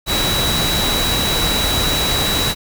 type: tone in noise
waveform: sine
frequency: 3910 Hz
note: B7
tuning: 18 cents flat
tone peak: -19 dBFS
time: 0.06-2.55 s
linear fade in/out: 50 ms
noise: pink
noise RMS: -19 dBFS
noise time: 0.06-2.55 s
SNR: -3 dB
effects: none